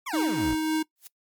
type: exponential sweep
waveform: 25% pulse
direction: down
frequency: 1193 to 43.65 Hz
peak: -27 dBFS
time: 0.06-0.55 s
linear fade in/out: 10 ms
type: tone with tremolo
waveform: square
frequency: 313.9 Hz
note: D#4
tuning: 15 cents sharp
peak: -23 dBFS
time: 0.13-0.83 s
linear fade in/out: 10 ms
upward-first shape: triangle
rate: 3.6 Hz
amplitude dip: 30%
type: noise with exponential growth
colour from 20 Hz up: blue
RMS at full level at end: -39 dBFS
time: 0.96-1.07 s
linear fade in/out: 0 ms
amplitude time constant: 22 ms
effects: noise-tail reverb RT60 0.1 s tail -22 dB re dry + MP3 96 kbps